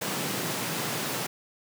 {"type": "high-pass noise", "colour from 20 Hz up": "pink", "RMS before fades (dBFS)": -31, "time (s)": [0.01, 1.27], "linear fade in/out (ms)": 10, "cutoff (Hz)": 120, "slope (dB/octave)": 48, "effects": []}